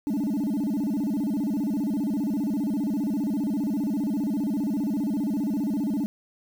sine tone with vibrato, 246.9 Hz, B3, in tune, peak -21 dBFS, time 0.07-6.06 s, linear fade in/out 0 ms, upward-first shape square, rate 15 Hz, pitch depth 280 cents each way, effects tanh soft clip ceiling -22 dBFS + 8-bit

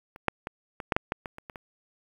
clicks, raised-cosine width 0.5 ms, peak -29 / -7 / -18 / -20 / -8 / -7 / -12 / -20 / -26 / -25 / -25 dBFS, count 11, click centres 0.161 / 0.283 / 0.471 / 0.802 / 0.922 / 0.965 / 1.121 / 1.258 / 1.384 / 1.498 / 1.558 s, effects 8-bit

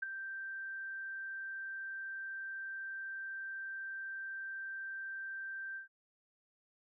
sine tone with ADSR envelope, 1568 Hz, G6, in tune, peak -31 dBFS, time 0.02-5.88 s, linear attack 10 ms, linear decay 9 ms, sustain -9 dB, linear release 120 ms, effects none

